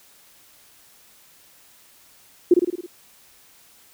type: tone with echo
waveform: sine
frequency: 352.8 Hz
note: F4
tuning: 18 cents sharp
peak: -8 dBFS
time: 2.51-2.54 s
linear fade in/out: 5 ms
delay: 54 ms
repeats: 6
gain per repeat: -4 dB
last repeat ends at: 2.864 s
effects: white hiss -53 dBFS RMS until 3.93 s